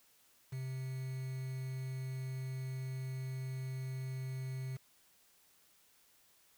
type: tone with quantisation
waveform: triangle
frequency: 130.81 Hz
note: C3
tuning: in tune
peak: -36 dBFS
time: 0.52-4.77 s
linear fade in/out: 10 ms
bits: 9
effects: white hiss -68 dBFS RMS until 6.57 s